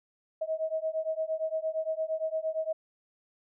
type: beating tone pair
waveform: sine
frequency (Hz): 632 / 640.7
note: D#5 / E5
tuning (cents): +27 / -49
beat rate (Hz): 8.7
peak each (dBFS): -32 / -32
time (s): 0.41-2.73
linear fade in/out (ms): 10
effects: none